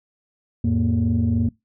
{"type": "tone cluster", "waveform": "sine", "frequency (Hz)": [85.6, 108.9, 233.2], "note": ["F2", "A2", "A#3"], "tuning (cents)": [-34, -17, 1], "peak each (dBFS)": [-21, -21, -19], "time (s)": [0.64, 1.49], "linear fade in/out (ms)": 5, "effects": ["noise-tail reverb RT60 0.2 s tail -24 dB re dry", "tanh soft clip ceiling -12 dBFS"]}